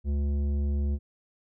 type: tone with tanh clipping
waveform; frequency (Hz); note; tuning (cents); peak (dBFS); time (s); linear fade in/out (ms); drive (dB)
sine; 71.5; D2; -46; -26; 0.04-0.99; 50; 11
effects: none